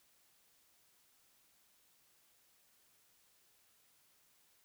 silence, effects white hiss -71 dBFS RMS until 4.64 s

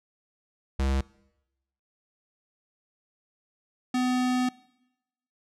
square tone pair in turn, 67.3 / 251.6 Hz, C2 / B3, +49 / +32 cents, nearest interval octave + major seventh, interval 2283 cents, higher second, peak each -24 / -24 dBFS, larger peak neither, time 0.79-1.01 / 3.94-4.49 s, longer second, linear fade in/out 5 ms, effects noise-tail reverb RT60 0.9 s tail -22 dB re dry + low-pass 8000 Hz 12 dB/octave

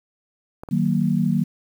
clicks, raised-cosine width 1 ms, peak -21 dBFS, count 2, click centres 0.635 / 0.688 s
sine chord, D# minor, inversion none, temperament equal with one note detuned, 155.56 / 187.8 / 233.1 Hz, D#3 / F#3 / A#3, 0 / +26 / 0 cents, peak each -22 / -21 / -22 dBFS, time 0.71-1.44 s, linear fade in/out 10 ms
effects 8-bit

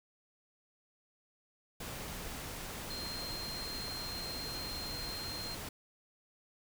sine tone in noise, 4186 Hz, C8, in tune, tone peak -41 dBFS, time 2.9-5.55 s, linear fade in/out 5 ms, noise pink, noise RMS -43 dBFS, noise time 1.8-5.69 s, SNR -1 dB, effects none

